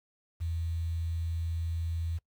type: tone with quantisation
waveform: sine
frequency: 83 Hz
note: E2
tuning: 12 cents sharp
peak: -30 dBFS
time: 0.4-2.19 s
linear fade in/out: 20 ms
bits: 9
effects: noise-tail reverb RT60 0.1 s tail -22 dB re dry